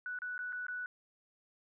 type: tone with dropouts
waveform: sine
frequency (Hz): 1480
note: F#6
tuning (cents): 0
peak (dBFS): -37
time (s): 0.06-0.86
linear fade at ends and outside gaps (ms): 1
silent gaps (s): 0.188-0.219 / 0.379-0.39 / 0.524-0.529 / 0.667-0.683
effects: none